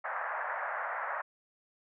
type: band-pass noise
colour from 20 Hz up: white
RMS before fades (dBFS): -36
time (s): 0.04-1.22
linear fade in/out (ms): 10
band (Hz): 580 to 1800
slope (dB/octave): 48
effects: none